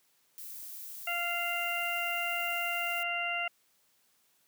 violet noise, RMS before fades -44 dBFS, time 0.38-3.03 s, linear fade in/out 0 ms
harmonic tone, 694 Hz, F5, 11 cents flat, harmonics 1 / 2 / 3 / 4, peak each -37 / -38 / -36 / -34 dBFS, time 1.07-3.48 s, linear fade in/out 5 ms
effects white hiss -70 dBFS RMS until 4.47 s + high-pass 100 Hz 12 dB/octave

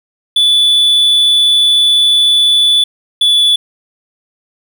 triangle tone pair in turn, 3466 / 3448 Hz, A7 / A7, -27 / -36 cents, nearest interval unison, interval 9 cents, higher first, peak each -5 dBFS, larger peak neither, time 0.36-2.84 / 3.21-3.56 s, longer first, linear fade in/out 5 ms, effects none

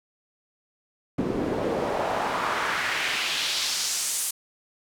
pink noise with band-pass filter sweep, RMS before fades -27 dBFS, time 1.18-4.31 s, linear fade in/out 5 ms, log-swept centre 250 to 10000 Hz, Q 1.5, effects none

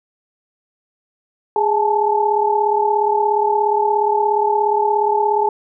sine tone cluster, 414.3 / 848 / 885 Hz, G#4 / G#5 / A5, -4 / +36 / +10 cents, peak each -18 dBFS, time 1.56-5.49 s, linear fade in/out 2 ms, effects none

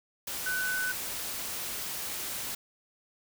sine tone in noise, 1501 Hz, F#6, 24 cents sharp, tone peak -29 dBFS, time 0.46-0.92 s, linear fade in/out 5 ms, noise white, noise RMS -36 dBFS, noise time 0.27-2.55 s, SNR +4 dB, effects none

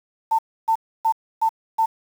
sine tone bursts, 895 Hz, A5, 29 cents sharp, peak -15 dBFS, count 5, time 0.31-1.86 s, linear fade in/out 10 ms, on 78 ms, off 290 ms, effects 7-bit

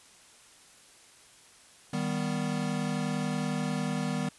square chord, Eb augmented, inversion none, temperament equal, 155.56 / 196 / 246.9 Hz, Eb3 / G3 / B3, 0 / 0 / 0 cents, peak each -34 dBFS, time 1.93-4.29 s, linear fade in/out 5 ms, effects white hiss -56 dBFS RMS until 4.38 s + resampled to 24000 Hz

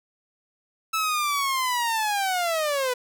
sawtooth linear sweep, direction down, 1316 to 488.3 Hz, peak -19 dBFS, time 0.93-2.94 s, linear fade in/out 10 ms, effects none

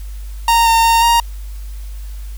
45% pulse tone with pitch steps, 926 / 913 / 919 / 935 Hz, A#5 / A#5 / A#5 / A#5, -12 / -36 / -25 / +5 cents, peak -9 dBFS, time 0.48-1.2 s, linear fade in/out 2 ms, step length 180 ms, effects added 50 Hz sine -25 dBFS peak until 2.37 s + white hiss -45 dBFS RMS until 2.37 s

